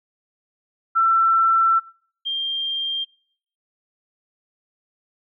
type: tone pair in turn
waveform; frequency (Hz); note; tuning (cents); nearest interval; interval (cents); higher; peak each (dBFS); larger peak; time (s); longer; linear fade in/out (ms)
sine; 1341 / 3189; E6 / G7; +29 / +29; octave + minor third; 1500; second; -14 / -22; first; 0.95-1.8 / 2.25-3.05; first; 20
effects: noise-tail reverb RT60 0.6 s tail -23 dB re dry